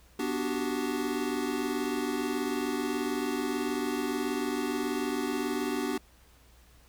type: chord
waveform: square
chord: G major seventh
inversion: first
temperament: equal with one note detuned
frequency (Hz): 246.9 / 293.7 / 370 / 388.4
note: B3 / D4 / F#4 / G4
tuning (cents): 0 / 0 / 0 / -16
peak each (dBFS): -35 / -34 / -37 / -36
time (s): 0.19-5.98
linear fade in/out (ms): 5
effects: added 60 Hz sine -58 dBFS peak until 6.88 s + pink hiss -61 dBFS RMS until 6.88 s